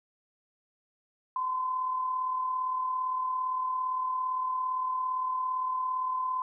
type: tone with amplitude modulation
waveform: sine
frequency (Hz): 1024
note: C6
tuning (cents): -38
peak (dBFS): -26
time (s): 1.36-6.42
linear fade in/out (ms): 2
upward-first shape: sine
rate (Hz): 37.6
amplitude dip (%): 40
effects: none